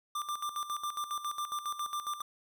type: tone with tremolo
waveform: square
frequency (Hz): 1187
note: D6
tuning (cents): +18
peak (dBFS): -33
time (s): 0.15-2.22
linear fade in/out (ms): 5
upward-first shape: square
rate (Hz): 7.3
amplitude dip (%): 70
effects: none